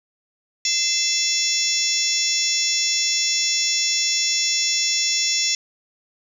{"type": "harmonic tone with a mistuned harmonic", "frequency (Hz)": 687, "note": "F5", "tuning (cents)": -29, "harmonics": [3, 4, 5, 6, 7, 8, 9, 10], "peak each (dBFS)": [-30, -29, -28, -31, -32, -22, -27, -25], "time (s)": [0.65, 5.55], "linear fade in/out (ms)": 2, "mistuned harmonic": 4, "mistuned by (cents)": -68, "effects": ["8-bit"]}